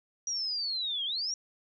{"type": "linear two-way sweep", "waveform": "sine", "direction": "down then up", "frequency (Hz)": [5790, 3136, 5790], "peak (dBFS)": -30, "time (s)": [0.27, 1.34], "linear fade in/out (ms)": 2, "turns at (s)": 1.05, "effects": []}